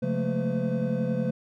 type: tone cluster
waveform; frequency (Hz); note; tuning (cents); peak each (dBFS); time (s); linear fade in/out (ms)
triangle; 137.9 / 178.6 / 215.9 / 226.9 / 508; C#3 / F3 / A3 / A#3 / B4; -9 / +39 / -33 / -47 / +49; -29; 0.02-1.31; 10
effects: none